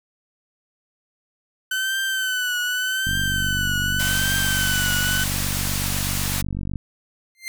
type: tone with vibrato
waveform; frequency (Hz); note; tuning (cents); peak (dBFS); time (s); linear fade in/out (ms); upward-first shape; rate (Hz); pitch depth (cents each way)
30% pulse; 1517; F#6; +43; -19; 1.71-5.24; 5; triangle; 0.85; 68
type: click train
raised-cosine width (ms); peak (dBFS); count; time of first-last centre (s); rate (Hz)
5; -16; 178; 3.07-6.758; 48
type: band-pass noise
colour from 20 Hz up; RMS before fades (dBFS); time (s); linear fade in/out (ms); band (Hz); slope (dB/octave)
white; -27; 3.99-6.42; 10; 520 to 14000; 12
type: tone with exponential growth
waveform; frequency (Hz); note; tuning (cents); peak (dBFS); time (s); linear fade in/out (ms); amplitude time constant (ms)
sawtooth; 2093; C7; 0; -23; 7.35-7.48; 0; 27
effects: none